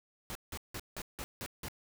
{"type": "noise bursts", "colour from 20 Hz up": "pink", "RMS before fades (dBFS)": -41, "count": 7, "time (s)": [0.3, 1.684], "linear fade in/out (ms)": 0, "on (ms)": 52, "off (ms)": 170, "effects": []}